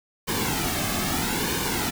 pink noise with flanger, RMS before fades -26 dBFS, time 0.27-1.91 s, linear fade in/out 20 ms, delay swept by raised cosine 1.5 to 2.12 ms, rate 0.79 Hz, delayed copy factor -0.65, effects none

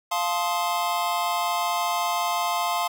square chord, F dominant seventh, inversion none, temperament just, 698.5 / 873.1 / 1047.7 / 1257.2 Hz, F5 / A5 / C6 / Eb6, 0 / -14 / +2 / +18 cents, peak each -28 / -30 / -28 / -34 dBFS, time 0.11-2.88 s, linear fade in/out 10 ms, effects none

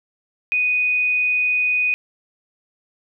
sine tone, 2486 Hz, D#7, 2 cents flat, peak -16 dBFS, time 0.52-1.94 s, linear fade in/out 0 ms, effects none

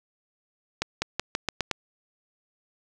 accelerating click train, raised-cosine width 0.2 ms, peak -8 dBFS, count 7, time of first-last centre 0.82-1.713 s, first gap 200 ms, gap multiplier 0.88, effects none

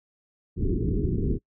pink low-pass noise, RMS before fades -25 dBFS, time 0.56-1.39 s, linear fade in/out 50 ms, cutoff 430 Hz, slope 96 dB/octave, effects noise-tail reverb RT60 0.1 s tail -24 dB re dry

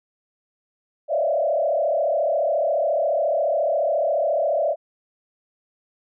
sine tone with frequency modulation, 620 Hz, D#5, 6 cents flat, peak -18 dBFS, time 1.08-4.76 s, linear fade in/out 50 ms, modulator 34.3 Hz, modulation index 1.9, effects none

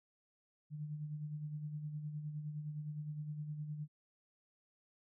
sine tone with tremolo, 150.4 Hz, D3, 42 cents sharp, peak -38 dBFS, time 0.7-3.88 s, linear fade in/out 50 ms, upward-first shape sine, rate 9.7 Hz, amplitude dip 50%, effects none

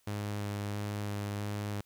sawtooth tone with vibrato, 102.8 Hz, G#2, 17 cents flat, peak -30 dBFS, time 0.07-1.81 s, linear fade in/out 5 ms, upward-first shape square, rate 1.5 Hz, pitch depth 9 cents each way, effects white hiss -70 dBFS RMS until 1.85 s

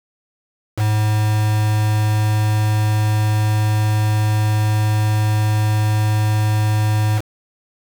triangle tone with quantisation, 106.8 Hz, G#2, 49 cents sharp, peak -12 dBFS, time 0.76-7.22 s, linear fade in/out 50 ms, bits 4, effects none

